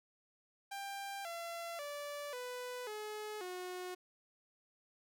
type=tone with pitch steps; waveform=sawtooth; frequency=793 / 678.5 / 580.5 / 496.7 / 425 / 363.6 Hz; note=G5 / E5 / D5 / B4 / G#4 / F#4; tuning=+20 / +50 / -20 / +10 / +40 / -30 cents; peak=-38 dBFS; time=0.71-3.95 s; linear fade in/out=10 ms; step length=540 ms; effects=none